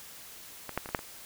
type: clicks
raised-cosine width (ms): 0.5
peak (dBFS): -22 / -14 / -24 / -24 / -11 / -25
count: 6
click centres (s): 0.693 / 0.776 / 0.859 / 0.89 / 0.948 / 0.991
effects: white hiss -48 dBFS RMS until 1.25 s